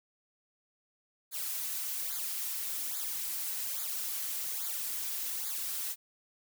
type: noise with flanger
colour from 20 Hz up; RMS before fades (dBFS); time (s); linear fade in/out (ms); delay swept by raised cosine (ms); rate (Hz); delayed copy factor
blue; -36; 1.31-5.96; 50; 0.35 to 4.95; 1.2; -0.85
effects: none